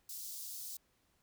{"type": "high-pass noise", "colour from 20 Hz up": "white", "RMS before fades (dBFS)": -45, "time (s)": [0.09, 0.77], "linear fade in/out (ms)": 5, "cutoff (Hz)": 4400, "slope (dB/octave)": 24, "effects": ["pink hiss -75 dBFS RMS until 1.22 s"]}